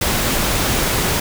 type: noise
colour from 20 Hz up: pink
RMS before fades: -18 dBFS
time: 0.01-1.2 s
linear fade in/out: 5 ms
effects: none